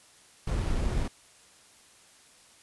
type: noise with sample-and-hold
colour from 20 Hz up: brown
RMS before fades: -28 dBFS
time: 0.47-1.08 s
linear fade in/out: 5 ms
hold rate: 7350 Hz
effects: white hiss -57 dBFS RMS until 2.62 s + resampled to 24000 Hz